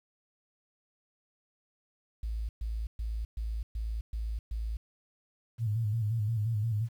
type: tone bursts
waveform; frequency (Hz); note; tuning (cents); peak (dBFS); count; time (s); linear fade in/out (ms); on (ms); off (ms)
sine; 55; A1; 0; -31; 7; 2.23-4.77; 5; 260; 120
type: tone with vibrato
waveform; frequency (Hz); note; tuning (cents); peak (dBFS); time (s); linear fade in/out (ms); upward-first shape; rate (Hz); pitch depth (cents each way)
sine; 110; A2; 0; -27; 5.58-6.89; 50; square; 5.7; 81
effects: 10-bit